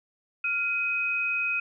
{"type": "tone pair together", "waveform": "sine", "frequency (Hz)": [1400, 2518], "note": ["F6", "D#7"], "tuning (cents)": [4, 20], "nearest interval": "minor seventh", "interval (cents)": 1016, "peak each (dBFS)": [-33, -25], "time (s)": [0.44, 1.6], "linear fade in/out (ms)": 5, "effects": []}